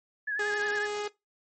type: tone with vibrato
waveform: sine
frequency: 1680 Hz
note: G#6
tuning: 19 cents sharp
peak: -28 dBFS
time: 0.27-0.87 s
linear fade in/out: 10 ms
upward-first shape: sine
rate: 11 Hz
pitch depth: 55 cents each way
type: tone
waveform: sawtooth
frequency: 415.3 Hz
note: G#4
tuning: in tune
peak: -27 dBFS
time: 0.39-1.08 s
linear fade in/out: 5 ms
effects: noise-tail reverb RT60 0.2 s tail -20 dB re dry + MP3 32 kbps